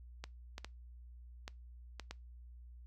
clicks, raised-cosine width 0.2 ms, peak -26 dBFS, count 6, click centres 0.24 / 0.581 / 0.646 / 1.479 / 1.997 / 2.11 s, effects noise-tail reverb RT60 0.2 s tail -23 dB re dry + added 60 Hz sine -51 dBFS peak until 2.86 s

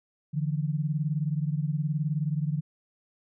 sine beating tone pair, 146.83 / 165.83 Hz, D3 / E3, 0 / +11 cents, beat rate 19 Hz, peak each -27 / -30 dBFS, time 0.33-2.61 s, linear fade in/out 20 ms, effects none

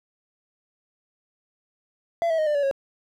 triangle tone with pitch steps, 676 / 648.1 / 621.3 / 595.7 / 571.1 / 547.5 Hz, E5 / E5 / D#5 / D5 / D5 / C#5, +43 / -30 / -3 / +24 / -49 / -22 cents, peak -18 dBFS, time 2.22-2.712 s, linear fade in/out 0 ms, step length 82 ms, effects none

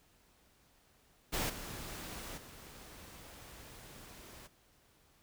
pink noise with level steps, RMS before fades -35 / -45 / -53 dBFS, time 1.32-4.48 s, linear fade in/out 20 ms, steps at 1.49 / 2.37 s, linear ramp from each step 10 ms, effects pink hiss -68 dBFS RMS until 5.22 s

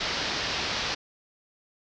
white low-pass noise, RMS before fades -30 dBFS, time 0-0.95 s, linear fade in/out 10 ms, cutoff 5400 Hz, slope 48 dB/octave, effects none

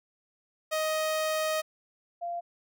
sawtooth / sine tone pair in turn, 626 / 691.7 Hz, D#5 / F5, +10 / -17 cents, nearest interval major second, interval 173 cents, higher second, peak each -23 / -31 dBFS, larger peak first, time 0.71-1.62 / 2.21-2.41 s, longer first, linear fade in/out 20 ms, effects none

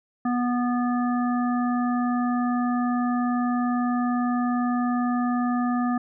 harmonic tone with a mistuned harmonic, 244.4 Hz, B3, 18 cents flat, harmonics 1 / 3 / 5 / 7, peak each -22 / -30 / -31 / -39 dBFS, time 0.25-5.98 s, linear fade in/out 5 ms, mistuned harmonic 7, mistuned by +20 cents, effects none

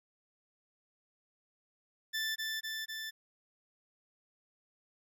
20% pulse tone with echo, 1763 Hz, A6, 3 cents sharp, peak -28 dBFS, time 2.13-2.36 s, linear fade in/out 20 ms, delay 250 ms, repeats 3, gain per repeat -2 dB, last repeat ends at 3.11 s, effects none

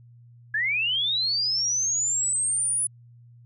sine linear sweep, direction up, 1661.2 to 9990 Hz, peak -22 dBFS, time 0.54-2.87 s, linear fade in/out 5 ms, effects added 119 Hz sine -48 dBFS peak until 3.45 s

